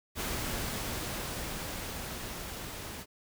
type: noise with level ramp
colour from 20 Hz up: pink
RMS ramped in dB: -34 to -42 dBFS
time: 0.15-3.06 s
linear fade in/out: 50 ms
effects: none